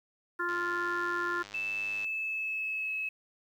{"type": "harmonic tone", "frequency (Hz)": 349.2, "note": "F4", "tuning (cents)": 0, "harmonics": [1, 3, 4, 5], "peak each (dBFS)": [-37, -36, -32, -37], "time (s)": [0.39, 1.43], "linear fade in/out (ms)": 10}
{"type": "click train", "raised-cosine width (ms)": 0.2, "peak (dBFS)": -29, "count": 158, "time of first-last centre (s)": [0.49, 2.044], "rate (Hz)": 101}
{"type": "tone with pitch glide", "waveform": "sine", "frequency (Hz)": [2637, 2580], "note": ["E7", "E7"], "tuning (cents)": [0, -38], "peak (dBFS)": -31, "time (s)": [1.54, 3.09], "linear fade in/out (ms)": 5, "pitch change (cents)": -38, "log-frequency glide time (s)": [1.7, 2.93]}
{"effects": ["10-bit"]}